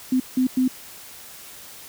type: tone bursts at uneven times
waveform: sine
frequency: 256.5 Hz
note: C4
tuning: 34 cents flat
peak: -16 dBFS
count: 3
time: 0.12-0.2 / 0.37-0.47 / 0.57-0.68 s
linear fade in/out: 5 ms
effects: white hiss -42 dBFS RMS until 1.88 s